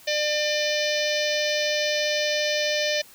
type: harmonic tone with a mistuned harmonic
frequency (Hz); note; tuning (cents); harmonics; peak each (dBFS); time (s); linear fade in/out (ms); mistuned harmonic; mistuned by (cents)
599; D5; +34; 1 / 3 / 4 / 5 / 6 / 7 / 8 / 9 / 10; -25 / -30 / -31 / -32 / -33 / -33 / -34 / -35 / -35; 0.07-3.02; 10; 8; +23
effects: white hiss -50 dBFS RMS until 3.14 s